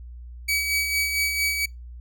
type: tone with tremolo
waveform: sawtooth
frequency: 2277 Hz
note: C#7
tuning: 46 cents sharp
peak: -17 dBFS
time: 0.48-1.66 s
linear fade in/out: 10 ms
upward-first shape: sine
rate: 4.4 Hz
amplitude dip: 45%
effects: noise-tail reverb RT60 0.2 s tail -25 dB re dry + added 60 Hz sine -37 dBFS peak until 2 s